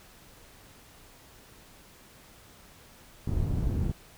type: low-pass noise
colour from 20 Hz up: white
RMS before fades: -28 dBFS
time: 3.27-3.92 s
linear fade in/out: 5 ms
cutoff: 120 Hz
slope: 12 dB/octave
effects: pink hiss -54 dBFS RMS until 4.17 s